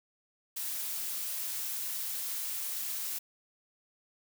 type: noise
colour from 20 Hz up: blue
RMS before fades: -36 dBFS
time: 0.56-3.19 s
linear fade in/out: 10 ms
effects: none